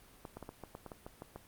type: clicks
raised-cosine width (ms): 1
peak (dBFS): -30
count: 11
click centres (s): 0.252 / 0.37 / 0.427 / 0.491 / 0.637 / 0.751 / 0.863 / 0.918 / 1.065 / 1.221 / 1.36
effects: pink hiss -60 dBFS RMS until 1.47 s + Opus 32 kbps